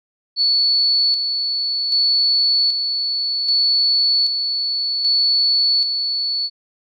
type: tone with tremolo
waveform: sine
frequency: 4435 Hz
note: C#8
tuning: in tune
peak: -13 dBFS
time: 0.36-6.5 s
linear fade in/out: 50 ms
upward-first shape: square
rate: 0.64 Hz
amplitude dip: 45%
effects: none